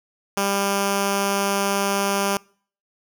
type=tone with notch filter; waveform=5% pulse; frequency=198.7 Hz; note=G3; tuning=24 cents sharp; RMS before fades=-22 dBFS; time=0.37-2.37 s; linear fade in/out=2 ms; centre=1900 Hz; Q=1.6; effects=noise-tail reverb RT60 0.5 s tail -26 dB re dry